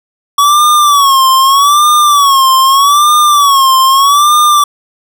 square tone with vibrato, 1127 Hz, C#6, 28 cents sharp, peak -5 dBFS, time 0.38-4.64 s, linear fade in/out 5 ms, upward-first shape sine, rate 0.81 Hz, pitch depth 120 cents each way, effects none

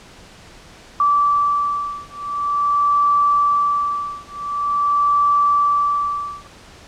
sine beating tone pair, 1160 / 1160.46 Hz, D6 / D6, -22 / -21 cents, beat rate 0.46 Hz, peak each -18 dBFS, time 1-6.47 s, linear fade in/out 2 ms, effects pink hiss -43 dBFS RMS until 6.87 s + low-pass 7000 Hz 12 dB/octave

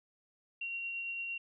sine tone with tremolo, 2750 Hz, F7, 27 cents flat, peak -35 dBFS, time 0.61-1.38 s, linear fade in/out 5 ms, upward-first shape triangle, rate 8.8 Hz, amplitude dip 25%, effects none

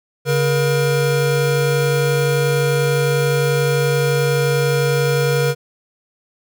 square tone pair together, 141.4 / 475.6 Hz, C#3 / A#4, +35 / +35 cents, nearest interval octave + major sixth, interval 2100 cents, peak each -18 dBFS, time 0.25-5.55 s, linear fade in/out 50 ms, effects none

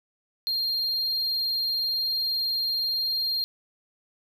triangle tone, 4207 Hz, C8, 9 cents sharp, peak -23 dBFS, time 0.47-3.44 s, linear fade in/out 0 ms, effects none

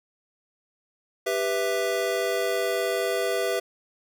square chord, E minor, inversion first, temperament just, 395.6 / 494.4 / 659.3 Hz, G4 / B4 / E5, +16 / +2 / 0 cents, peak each -29 dBFS, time 1.26-3.6 s, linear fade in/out 10 ms, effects none

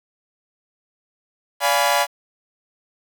sawtooth chord, D diminished seventh, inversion none, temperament equal with one note detuned, 576.2 / 698.5 / 830.6 / 987.8 Hz, D5 / F5 / Ab5 / Cb6, -33 / 0 / 0 / 0 cents, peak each -18 dBFS, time 1.6-2.07 s, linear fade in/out 50 ms, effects 7-bit

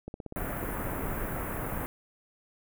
click train, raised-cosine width 2 ms, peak -25 dBFS, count 20, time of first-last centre 0.08-1.239 s, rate 16.4 Hz
pink band-stop noise, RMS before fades -34 dBFS, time 0.36-1.86 s, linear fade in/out 0 ms, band 1900 to 12000 Hz, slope 24 dB/octave
effects none

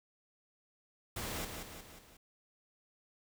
pink noise with echo, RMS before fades -40 dBFS, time 1.16-1.45 s, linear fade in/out 5 ms, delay 180 ms, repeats 4, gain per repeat -5 dB, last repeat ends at 2.17 s, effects none

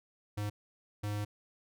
square tone bursts at uneven times, 103.83 Hz, G#2, in tune, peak -34 dBFS, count 2, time 0.37-0.5 / 1.03-1.25 s, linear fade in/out 10 ms, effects none

